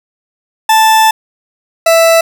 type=tone pair in turn; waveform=40% pulse; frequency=880 / 660.2 Hz; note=A5 / E5; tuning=0 / +2 cents; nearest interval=perfect fourth; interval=498 cents; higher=first; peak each=-4 dBFS; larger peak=neither; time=0.69-1.11 / 1.86-2.21 s; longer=first; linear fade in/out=5 ms; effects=none